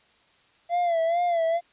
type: tone with vibrato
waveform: triangle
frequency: 680 Hz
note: F5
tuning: 46 cents flat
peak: -19 dBFS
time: 0.69-1.61 s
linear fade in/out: 50 ms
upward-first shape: sine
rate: 2.3 Hz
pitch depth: 71 cents each way
effects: white hiss -61 dBFS RMS until 1.72 s + resampled to 8000 Hz